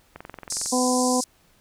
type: click train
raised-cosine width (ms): 0.5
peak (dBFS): -22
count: 12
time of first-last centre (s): 0.16-0.66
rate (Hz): 22
type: band-pass noise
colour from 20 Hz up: white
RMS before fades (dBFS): -29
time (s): 0.5-1.24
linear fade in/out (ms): 2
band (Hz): 4800 to 9500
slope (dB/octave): 48
type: harmonic tone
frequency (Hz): 251.7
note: B3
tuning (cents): +33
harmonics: 1 / 2 / 3 / 4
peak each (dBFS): -22 / -25 / -27 / -28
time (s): 0.72-1.21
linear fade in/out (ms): 10
effects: pink hiss -60 dBFS RMS until 1.6 s